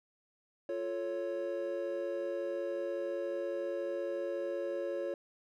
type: chord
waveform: triangle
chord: F augmented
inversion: none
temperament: equal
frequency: 349.2 / 440 / 554.4 Hz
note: F4 / A4 / C#5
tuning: 0 / 0 / 0 cents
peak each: -37 / -40 / -34 dBFS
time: 0.69-5.14 s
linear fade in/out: 2 ms
effects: none